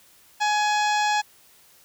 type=harmonic tone with a mistuned harmonic; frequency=840 Hz; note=G#5; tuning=19 cents sharp; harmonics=1 / 2 / 3 / 4 / 5 / 6 / 7 / 8 / 9; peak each=-21 / -27 / -31 / -33 / -35 / -37 / -38 / -39 / -40 dBFS; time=0.4-1.22 s; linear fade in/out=20 ms; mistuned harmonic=7; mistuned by=-56 cents; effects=white hiss -55 dBFS RMS until 1.84 s